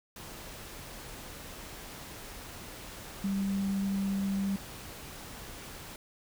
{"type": "tone in noise", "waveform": "sine", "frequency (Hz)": 196, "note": "G3", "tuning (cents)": 0, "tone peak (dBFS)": -28, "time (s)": [3.24, 4.56], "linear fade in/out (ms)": 2, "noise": "pink", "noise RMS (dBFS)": -45, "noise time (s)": [0.16, 5.96], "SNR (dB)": 14, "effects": []}